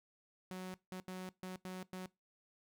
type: tone bursts at uneven times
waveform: sawtooth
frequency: 185 Hz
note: F#3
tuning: in tune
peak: -39 dBFS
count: 6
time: 0.51-0.74 / 0.92-1 / 1.08-1.29 / 1.43-1.56 / 1.65-1.83 / 1.93-2.06 s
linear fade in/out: 0 ms
effects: noise-tail reverb RT60 0.2 s tail -21 dB re dry